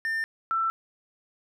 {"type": "tone pair in turn", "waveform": ["triangle", "sine"], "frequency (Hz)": [1800, 1335.3], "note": ["A6", "E6"], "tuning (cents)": [39, 22], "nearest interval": "perfect fourth", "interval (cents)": 517, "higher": "first", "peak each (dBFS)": [-24, -23], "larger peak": "second", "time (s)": [[0.05, 0.24], [0.51, 0.7]], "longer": "neither", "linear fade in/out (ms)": 0, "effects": []}